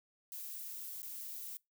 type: noise with dropouts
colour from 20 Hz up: violet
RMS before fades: -45 dBFS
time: 0.32-1.57 s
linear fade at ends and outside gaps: 1 ms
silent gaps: 1.02-1.029 s
effects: noise-tail reverb RT60 0.2 s tail -24 dB re dry